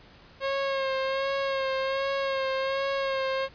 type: tone with vibrato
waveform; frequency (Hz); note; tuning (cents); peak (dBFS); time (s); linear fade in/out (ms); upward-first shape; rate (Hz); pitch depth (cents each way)
sawtooth; 540; C#5; -45; -22; 0.4-3.49; 50; sine; 1.3; 30
effects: pink hiss -53 dBFS RMS until 3.54 s + resampled to 11025 Hz